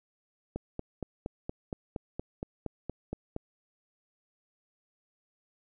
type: click train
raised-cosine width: 2 ms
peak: -21 dBFS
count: 13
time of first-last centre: 0.56-3.364 s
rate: 4.28 Hz
effects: none